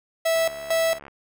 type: tone with tremolo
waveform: 45% pulse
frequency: 655 Hz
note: E5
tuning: 11 cents flat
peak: -19 dBFS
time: 0.25-0.99 s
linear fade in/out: 10 ms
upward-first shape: square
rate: 2.2 Hz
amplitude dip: 80%
type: click train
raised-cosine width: 0.5 ms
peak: -27 dBFS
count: 52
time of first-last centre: 0.36-1.081 s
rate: 70.7 Hz
effects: none